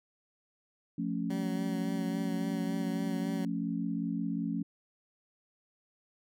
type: chord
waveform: sine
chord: F augmented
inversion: none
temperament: equal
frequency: 174.61 / 220 / 277.2 Hz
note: F3 / A3 / C#4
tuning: 0 / 0 / 0 cents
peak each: -35 dBFS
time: 0.98-4.63 s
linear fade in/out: 5 ms
type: tone with vibrato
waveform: 15% pulse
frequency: 189.5 Hz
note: F#3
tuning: 42 cents sharp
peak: -33 dBFS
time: 1.3-3.45 s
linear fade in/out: 2 ms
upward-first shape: sine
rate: 3.6 Hz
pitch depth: 26 cents each way
effects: none